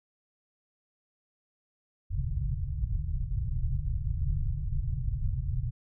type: low-pass noise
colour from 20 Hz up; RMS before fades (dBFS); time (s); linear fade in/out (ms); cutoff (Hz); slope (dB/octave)
pink; -30; 2.1-5.71; 10; 150; 96
effects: none